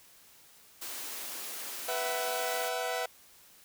white high-pass noise, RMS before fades -40 dBFS, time 0.81-2.69 s, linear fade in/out 10 ms, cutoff 240 Hz, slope 24 dB/octave
sawtooth chord, B suspended fourth, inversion none, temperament equal with one note detuned, 493.9 / 659.3 / 752.9 Hz, B4 / E5 / F#5, 0 / 0 / +30 cents, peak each -32 dBFS, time 1.88-3.06 s, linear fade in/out 5 ms
effects white hiss -58 dBFS RMS until 3.64 s

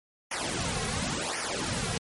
pink noise with flanger, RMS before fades -31 dBFS, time 0.31-1.98 s, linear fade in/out 5 ms, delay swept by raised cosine 0.25 to 3.35 ms, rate 0.93 Hz, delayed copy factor -1, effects MP3 48 kbps

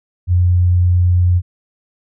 sine tone, 89.1 Hz, F2, 35 cents sharp, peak -9 dBFS, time 0.27-1.42 s, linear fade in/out 50 ms, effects none

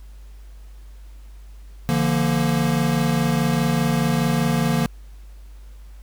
square chord, Bb major, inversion first, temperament equal with one note detuned, 146.83 / 171.71 / 233.1 Hz, D3 / F3 / Bb3, 0 / -29 / 0 cents, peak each -23 dBFS, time 1.89-4.86 s, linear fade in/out 0 ms, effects added 50 Hz sine -38 dBFS peak until 6.02 s + pink hiss -57 dBFS RMS until 6.02 s

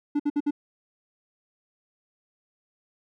triangle tone bursts, 291.6 Hz, D4, 12 cents flat, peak -19 dBFS, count 4, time 0.15-0.509 s, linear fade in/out 10 ms, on 47 ms, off 57 ms, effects none

